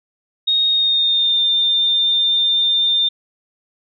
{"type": "tone with pitch glide", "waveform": "sine", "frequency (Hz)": [3729, 3604], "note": ["A#7", "A7"], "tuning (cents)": [0, 41], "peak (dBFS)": -13, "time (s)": [0.47, 3.09], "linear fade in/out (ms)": 10, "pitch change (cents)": -59, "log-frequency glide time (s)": [0.69, 1.39], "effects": []}